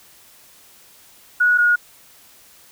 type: tone pair in turn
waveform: sine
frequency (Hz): 1460 / 1442.4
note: F#6 / F#6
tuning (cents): -24 / -45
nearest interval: unison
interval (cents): 21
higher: first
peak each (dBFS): -12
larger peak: neither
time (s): 1.4-1.58 / 1.58-1.76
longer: neither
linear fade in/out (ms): 10
effects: white hiss -49 dBFS RMS until 2.71 s